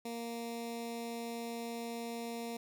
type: tone with notch filter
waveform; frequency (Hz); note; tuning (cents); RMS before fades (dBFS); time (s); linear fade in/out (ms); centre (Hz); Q
15% pulse; 233.1; A#3; 0; -41; 0.05-2.57; 5; 1400; 0.98
effects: none